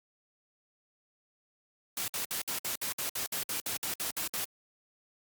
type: noise bursts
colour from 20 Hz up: white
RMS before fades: -34 dBFS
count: 15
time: 1.97-4.446 s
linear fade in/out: 2 ms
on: 110 ms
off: 59 ms
effects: high-pass 80 Hz 12 dB/octave + Opus 48 kbps